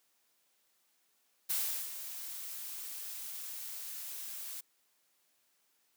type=noise with ADSR envelope; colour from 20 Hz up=blue; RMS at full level=-32 dBFS; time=1.49-4.61 s; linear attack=16 ms; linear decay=390 ms; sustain=-11 dB; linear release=10 ms; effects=white hiss -74 dBFS RMS until 5.96 s + high-pass 200 Hz 12 dB/octave